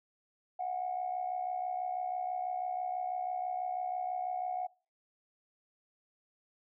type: tone with amplitude modulation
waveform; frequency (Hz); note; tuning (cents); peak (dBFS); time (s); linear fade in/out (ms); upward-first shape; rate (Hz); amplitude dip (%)
sine; 731; F#5; -21; -29; 0.59-4.67; 10; sine; 66.1; 70
effects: noise-tail reverb RT60 0.4 s tail -26 dB re dry + tanh soft clip ceiling -26 dBFS